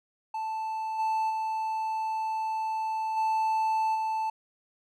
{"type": "tone with level steps", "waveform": "triangle", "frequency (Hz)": 880, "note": "A5", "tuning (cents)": 0, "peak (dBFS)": [-28, -23, -26, -22, -25], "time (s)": [0.34, 4.3], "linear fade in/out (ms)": 5, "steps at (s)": [0.98, 1.29, 3.16, 3.94], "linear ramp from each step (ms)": 20, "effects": []}